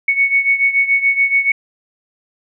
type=beating tone pair; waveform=sine; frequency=2217 / 2224 Hz; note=C#7 / C#7; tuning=0 / +5 cents; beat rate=7 Hz; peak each=-13 / -17 dBFS; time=0.08-1.52 s; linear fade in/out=5 ms; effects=none